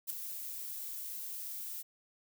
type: noise with ADSR envelope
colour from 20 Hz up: violet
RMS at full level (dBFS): -34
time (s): 0.07-1.83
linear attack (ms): 32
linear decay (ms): 4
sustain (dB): -8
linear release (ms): 22
effects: none